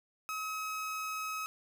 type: tone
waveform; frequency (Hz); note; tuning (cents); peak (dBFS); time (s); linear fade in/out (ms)
30% pulse; 1277; D#6; +45; -33; 0.29-1.46; 0
effects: 12-bit